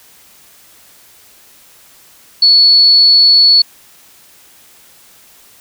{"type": "tone", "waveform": "sine", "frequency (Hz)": 4414, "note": "C#8", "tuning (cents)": -8, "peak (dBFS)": -4, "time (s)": [2.42, 3.62], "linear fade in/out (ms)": 5, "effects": ["white hiss -44 dBFS RMS until 5.6 s"]}